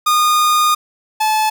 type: tone pair in turn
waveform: 45% pulse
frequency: 1224 / 865.5 Hz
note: D#6 / A5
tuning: -29 / -29 cents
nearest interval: tritone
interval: 600 cents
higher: first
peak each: -11 / -13 dBFS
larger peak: first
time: 0.06-0.75 / 1.2-1.5 s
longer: first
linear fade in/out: 10 ms
effects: none